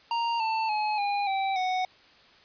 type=tone with pitch steps; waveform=square; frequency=931 / 889.5 / 849.8 / 811.9 / 775.7 / 741.1 Hz; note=A#5 / A5 / G#5 / G#5 / G5 / F#5; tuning=-2 / +19 / +40 / -39 / -18 / +3 cents; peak=-26 dBFS; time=0.11-1.85 s; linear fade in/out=2 ms; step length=290 ms; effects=white hiss -56 dBFS RMS until 2.44 s + resampled to 11025 Hz